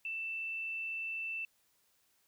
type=tone; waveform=sine; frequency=2662 Hz; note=E7; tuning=16 cents sharp; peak=-36 dBFS; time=0.05-1.45 s; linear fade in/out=2 ms; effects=white hiss -73 dBFS RMS until 2.27 s

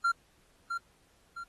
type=tone with echo; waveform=triangle; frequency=1379 Hz; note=F6; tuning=22 cents flat; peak=-22 dBFS; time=0.04-0.12 s; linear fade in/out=10 ms; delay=660 ms; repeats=2; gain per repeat=-7 dB; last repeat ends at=1.44 s; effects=pink hiss -67 dBFS RMS until 1.48 s + AAC 32 kbps

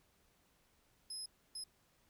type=tone bursts at uneven times; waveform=30% pulse; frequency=5100 Hz; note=D#8; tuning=42 cents sharp; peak=-39 dBFS; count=2; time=1.1-1.26 / 1.55-1.64 s; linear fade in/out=5 ms; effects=pink hiss -73 dBFS RMS until 2.09 s

